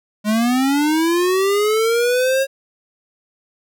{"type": "linear sweep", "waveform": "square", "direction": "up", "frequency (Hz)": [206.4, 546], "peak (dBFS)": -15, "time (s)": [0.24, 2.47], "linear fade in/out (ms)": 50, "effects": []}